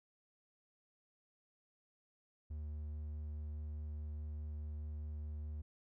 triangle tone, 75.4 Hz, D2, 46 cents sharp, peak -39 dBFS, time 2.5-5.62 s, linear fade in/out 10 ms, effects none

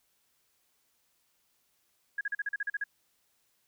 sine tone bursts, 1654 Hz, G#6, 8 cents flat, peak -29 dBFS, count 10, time 2.18-2.84 s, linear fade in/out 5 ms, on 30 ms, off 40 ms, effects white hiss -73 dBFS RMS until 3.67 s

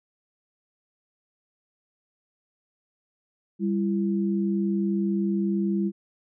sine tone pair together, 197.97 / 337.1 Hz, G3 / E4, +17 / +39 cents, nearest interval major sixth, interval 922 cents, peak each -23 / -28 dBFS, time 3.59-5.92 s, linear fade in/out 50 ms, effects none

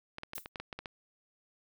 clicks, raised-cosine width 0.3 ms, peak -24 dBFS, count 10, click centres 0.184 / 0.234 / 0.334 / 0.381 / 0.459 / 0.558 / 0.6 / 0.728 / 0.79 / 0.858 s
violet noise with exponential decay, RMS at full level -36 dBFS, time 0.35-0.49 s, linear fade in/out 5 ms, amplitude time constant 29 ms
effects none

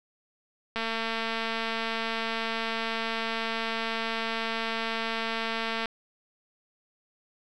click train, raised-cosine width 0.3 ms, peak -15 dBFS, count 1153, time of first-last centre 0.76-5.857 s, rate 226 Hz, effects none

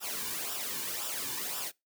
white noise with flanger, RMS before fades -36 dBFS, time 0-1.72 s, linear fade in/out 50 ms, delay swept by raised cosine 0.46 to 1.56 ms, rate 1.9 Hz, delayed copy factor -0.7, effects noise-tail reverb RT60 0.2 s tail -23 dB re dry

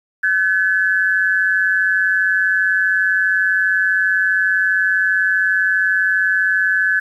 sine tone pair together, 1520 / 1707.6 Hz, F#6 / G#6, +46 / +48 cents, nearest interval major second, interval 202 cents, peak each -16 dBFS, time 0.23-7 s, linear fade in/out 10 ms, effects 8-bit

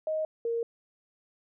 sine tone pair in turn, 626 / 464.1 Hz, D#5 / A#4, +10 / -8 cents, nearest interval perfect fourth, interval 518 cents, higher first, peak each -27 dBFS, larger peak neither, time 0.07-0.25 / 0.45-0.63 s, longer neither, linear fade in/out 2 ms, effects none

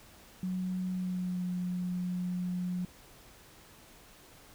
sine tone with pitch glide, 184.3 to 179.99 Hz, F#3 to F#3, -7 to -48 cents, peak -31 dBFS, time 0.43-2.85 s, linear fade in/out 2 ms, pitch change -41 cents, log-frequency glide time 0.92-1.44 s, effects pink hiss -56 dBFS RMS until 4.54 s

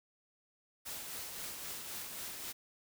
white noise with tremolo, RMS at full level -42 dBFS, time 0.85-2.53 s, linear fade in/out 20 ms, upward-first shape triangle, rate 3.8 Hz, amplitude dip 40%, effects none

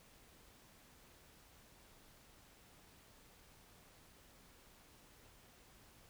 silence, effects pink hiss -64 dBFS RMS until 6.09 s

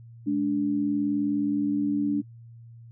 sine tone pair together, 211.3 / 290.6 Hz, G#3 / D4, +30 / -18 cents, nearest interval tritone, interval 552 cents, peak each -29 / -23 dBFS, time 0.26-2.22 s, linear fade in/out 20 ms, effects noise-tail reverb RT60 0.1 s tail -24 dB re dry + added 116 Hz sine -44 dBFS peak until 2.91 s

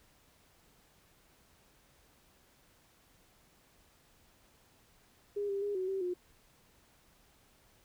sine tone with pitch steps, 408.2 / 396.4 / 408.6 / 372.8 / 386 / 358.3 Hz, G#4 / G4 / G#4 / F#4 / G4 / F4, -30 / +19 / -28 / +13 / -27 / +44 cents, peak -32 dBFS, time 5.36-6.14 s, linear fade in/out 10 ms, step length 130 ms, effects pink hiss -66 dBFS RMS until 7.84 s

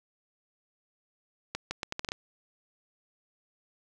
accelerating click train, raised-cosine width 0.2 ms, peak -15 dBFS, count 8, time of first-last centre 1.55-2.119 s, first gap 160 ms, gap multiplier 0.76, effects none

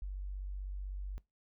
sine tone, 47.98 Hz, G1, 36 cents flat, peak -37 dBFS, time 0.02-1.18 s, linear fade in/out 0 ms, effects noise-tail reverb RT60 0.2 s tail -22 dB re dry

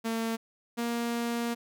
sawtooth tone pair in turn, 226.7 / 235.3 Hz, A#3 / A#3, -48 / +16 cents, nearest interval minor second, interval 64 cents, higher second, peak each -25 dBFS, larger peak neither, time 0.04-0.37 / 0.77-1.55 s, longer second, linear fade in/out 20 ms, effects none

